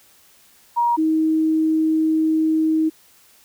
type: tone pair in turn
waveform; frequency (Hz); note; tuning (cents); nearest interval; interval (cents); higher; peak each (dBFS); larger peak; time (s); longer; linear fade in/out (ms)
sine; 948 / 316.4; A#5 / D#4; +29 / +29; octave + perfect fifth; 1900; first; -15; neither; 0.76-0.97 / 0.97-2.9; second; 20
effects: white hiss -53 dBFS RMS until 3.44 s